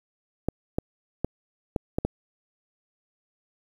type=clicks; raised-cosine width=2 ms; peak=-11 dBFS; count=6; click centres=0.486 / 0.785 / 1.246 / 1.762 / 1.985 / 2.05 s; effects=8-bit